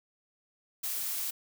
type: noise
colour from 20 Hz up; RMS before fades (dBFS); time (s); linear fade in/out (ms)
blue; -34; 0.83-1.31; 10
effects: none